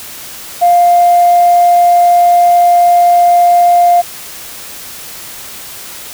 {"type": "tone", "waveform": "sine", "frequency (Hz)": 701, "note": "F5", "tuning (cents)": 6, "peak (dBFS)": -3, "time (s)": [0.61, 4.02], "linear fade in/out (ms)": 20, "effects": ["tanh soft clip ceiling 0 dBFS", "white hiss -28 dBFS RMS until 6.13 s"]}